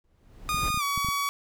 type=noise with exponential growth; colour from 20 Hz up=brown; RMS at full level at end=-29 dBFS; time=0.04-0.69 s; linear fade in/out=1 ms; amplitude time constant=140 ms
type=tone with pitch glide; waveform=sawtooth; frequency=1227 to 1131.7 Hz; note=D#6 to C#6; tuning=-25 to +35 cents; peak=-22 dBFS; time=0.49-1.29 s; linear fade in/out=0 ms; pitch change=-140 cents; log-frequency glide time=0.78-0.83 s
type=clicks; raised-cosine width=5 ms; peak=-23 dBFS; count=8; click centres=0.545 / 0.635 / 0.703 / 0.744 / 0.775 / 0.977 / 1.047 / 1.087 s
effects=none